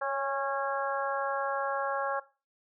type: harmonic tone with a mistuned harmonic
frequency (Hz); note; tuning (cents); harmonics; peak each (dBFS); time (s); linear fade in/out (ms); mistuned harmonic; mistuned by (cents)
274.1; C#4; -19; 2 / 3 / 4 / 5 / 6; -33 / -35 / -36 / -37 / -38; 0.01-2.2; 10; 2; +16
effects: noise-tail reverb RT60 0.3 s tail -17 dB re dry